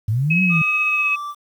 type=linear two-way sweep; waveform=sine; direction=up then down; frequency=100 to 188.8 to 154.8 Hz; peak=-16 dBFS; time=0.08-0.62 s; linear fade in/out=5 ms; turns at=0.42 s
type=tone with tremolo; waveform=sine; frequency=2560 Hz; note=D#7; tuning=49 cents sharp; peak=-15 dBFS; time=0.3-1.16 s; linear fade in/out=10 ms; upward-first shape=triangle; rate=16 Hz; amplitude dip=30%
type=tone with pitch glide; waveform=triangle; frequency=1215 to 1169.6 Hz; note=D#6 to D6; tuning=-42 to -7 cents; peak=-24 dBFS; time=0.49-1.35 s; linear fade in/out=50 ms; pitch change=-65 cents; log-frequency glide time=0.86-1.17 s
effects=8-bit